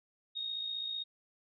sine tone with amplitude modulation, 3729 Hz, A#7, in tune, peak -33 dBFS, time 0.35-1.04 s, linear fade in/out 20 ms, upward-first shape sine, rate 55.6 Hz, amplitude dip 50%, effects none

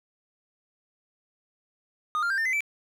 triangle tone with pitch steps, 1229 / 1395.5 / 1584.6 / 1799.4 / 2043 / 2320 Hz, D#6 / F6 / G6 / A6 / C7 / D7, -22 / -2 / +18 / +38 / -42 / -22 cents, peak -22 dBFS, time 2.15-2.606 s, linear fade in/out 0 ms, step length 76 ms, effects none

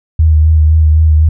sine tone with vibrato, 78.2 Hz, D#2, 9 cents sharp, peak -4 dBFS, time 0.19-1.29 s, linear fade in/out 5 ms, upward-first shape sine, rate 3.9 Hz, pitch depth 30 cents each way, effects none

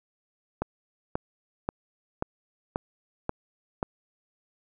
click train, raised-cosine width 1 ms, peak -13 dBFS, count 7, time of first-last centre 0.62-3.829 s, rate 1.87 Hz, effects none

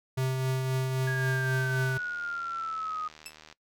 square tone with tremolo, 130.81 Hz, C3, in tune, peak -26 dBFS, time 0.17-1.98 s, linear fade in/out 10 ms, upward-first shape triangle, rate 3.8 Hz, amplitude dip 35%
sine linear sweep, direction down, 1661.2 to 1239 Hz, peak -31 dBFS, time 1.07-3.08 s, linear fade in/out 5 ms
click train, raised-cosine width 0.2 ms, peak -31 dBFS, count 152, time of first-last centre 1.58-3.526 s, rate 77.6 Hz
15% pulse tone with exponential decay, 2637 Hz, E7, in tune, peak -28 dBFS, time 3.26-3.36 s, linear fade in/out 0 ms, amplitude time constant 20 ms
effects noise-tail reverb RT60 0.1 s tail -20 dB re dry

